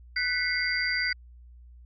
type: tone cluster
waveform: sine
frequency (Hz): 1494 / 1978 / 2143 / 4739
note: F#6 / B6 / C7 / D8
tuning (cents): +16 / +2 / +41 / +15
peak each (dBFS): -31 / -29 / -32 / -31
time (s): 0.16-1.13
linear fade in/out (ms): 5
effects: added 60 Hz sine -47 dBFS peak until 1.85 s